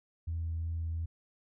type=tone with vibrato; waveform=sine; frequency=82.41 Hz; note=E2; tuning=in tune; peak=-31 dBFS; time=0.27-1.06 s; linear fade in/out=10 ms; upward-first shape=triangle; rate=2.8 Hz; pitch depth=13 cents each way; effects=tanh soft clip ceiling -28 dBFS